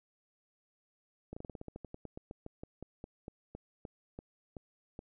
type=slowing click train; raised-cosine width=2 ms; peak=-30 dBFS; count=24; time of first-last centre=1.33-4.991 s; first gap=35 ms; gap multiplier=1.12; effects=none